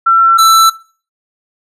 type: tone pair in turn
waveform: sine / square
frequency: 1348 / 1328.7 Hz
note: E6 / E6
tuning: +38 / +13 cents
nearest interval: unison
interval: 25 cents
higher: first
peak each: -5 dBFS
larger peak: neither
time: 0.06-0.38 / 0.38-0.7 s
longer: neither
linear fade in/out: 10 ms
effects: noise-tail reverb RT60 0.4 s tail -18 dB re dry + resampled to 32000 Hz